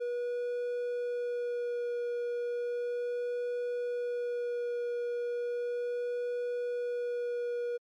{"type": "tone with vibrato", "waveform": "triangle", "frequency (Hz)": 483.3, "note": "B4", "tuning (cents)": -38, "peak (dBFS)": -29, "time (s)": [0, 7.78], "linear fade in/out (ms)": 20, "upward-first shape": "sine", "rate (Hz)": 0.35, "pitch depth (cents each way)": 11, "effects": ["MP3 96 kbps"]}